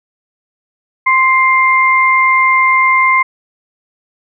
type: tone pair together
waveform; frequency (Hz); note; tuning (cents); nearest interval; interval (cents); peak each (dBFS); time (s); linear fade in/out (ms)
sine; 1046.5 / 2103; C6 / C7; 0 / +8; octave; 1208; -10; 1.06-3.23; 10
effects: none